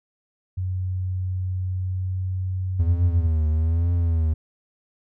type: tone with pitch glide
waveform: sine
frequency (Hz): 92.5 to 93.09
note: F#2 to F#2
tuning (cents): 0 to +11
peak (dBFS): -23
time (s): 0.57-3.27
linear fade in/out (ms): 10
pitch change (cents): +11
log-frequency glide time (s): 1.72-2.15
type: tone with vibrato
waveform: triangle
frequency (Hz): 81.9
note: E2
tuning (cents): -11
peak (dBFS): -16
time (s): 2.79-4.34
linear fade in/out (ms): 10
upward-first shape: triangle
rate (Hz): 1.1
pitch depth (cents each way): 110
effects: none